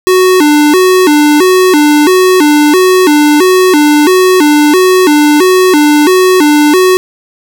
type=tone with vibrato; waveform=square; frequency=331.7 Hz; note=E4; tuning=11 cents sharp; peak=-4 dBFS; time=0.07-6.97 s; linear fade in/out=0 ms; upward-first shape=square; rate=1.5 Hz; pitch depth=190 cents each way; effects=none